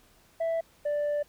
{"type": "tone pair in turn", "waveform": "sine", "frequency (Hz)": [659.3, 587.4], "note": ["E5", "D5"], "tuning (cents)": [0, 0], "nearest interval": "major second", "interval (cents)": 200, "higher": "first", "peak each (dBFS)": -23, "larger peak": "neither", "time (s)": [[0.4, 0.61], [0.85, 1.23]], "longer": "second", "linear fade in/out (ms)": 10, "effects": ["tanh soft clip ceiling -25 dBFS", "pink hiss -61 dBFS RMS until 1.28 s"]}